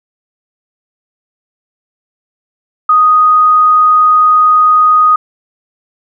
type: tone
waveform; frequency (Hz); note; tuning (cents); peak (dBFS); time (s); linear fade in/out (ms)
sine; 1244.5; D#6; 0; -4; 2.89-5.16; 5
effects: none